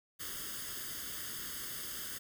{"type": "noise with comb filter", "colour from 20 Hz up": "white", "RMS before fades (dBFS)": -42, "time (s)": [0.19, 2.19], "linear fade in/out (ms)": 20, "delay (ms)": 0.61, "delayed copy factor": 0.8, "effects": []}